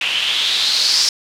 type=noise with low-pass filter sweep; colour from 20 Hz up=blue; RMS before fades=-17 dBFS; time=0.01-1.09 s; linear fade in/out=2 ms; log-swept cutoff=2700 to 5200 Hz; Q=5; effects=none